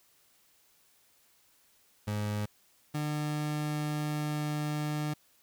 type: tone pair in turn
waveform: 30% pulse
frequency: 104.7 / 150.05 Hz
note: G#2 / D3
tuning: +15 / +38 cents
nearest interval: tritone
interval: 623 cents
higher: second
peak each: -28 dBFS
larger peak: neither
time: 2.07-2.46 / 2.94-5.14 s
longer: second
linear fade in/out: 10 ms
effects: white hiss -66 dBFS RMS until 5.42 s